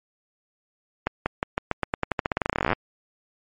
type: accelerating click train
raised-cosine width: 0.5 ms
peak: -7 dBFS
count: 29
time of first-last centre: 1.07-2.731 s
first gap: 190 ms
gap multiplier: 0.89
effects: MP3 48 kbps